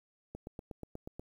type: click train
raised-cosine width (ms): 2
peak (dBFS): -29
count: 8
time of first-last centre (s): 0.35-1.195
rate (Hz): 8.28
effects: 10-bit